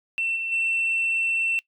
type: tone with level steps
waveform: sine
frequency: 2692 Hz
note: E7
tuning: 36 cents sharp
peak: -22 / -26 / -20 dBFS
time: 0.18-1.59 s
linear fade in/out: 0 ms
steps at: 0.35 / 0.51 s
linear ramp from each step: 20 ms
effects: noise-tail reverb RT60 0.1 s tail -22 dB re dry + tanh soft clip ceiling -18 dBFS